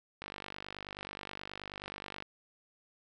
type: click train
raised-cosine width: 0.3 ms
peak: -25 dBFS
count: 100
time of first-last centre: 0.22-2.224 s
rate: 49.4 Hz
effects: none